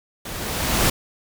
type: noise with level ramp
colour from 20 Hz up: pink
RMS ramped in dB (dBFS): -33 to -17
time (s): 0.25-0.9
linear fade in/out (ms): 5
effects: none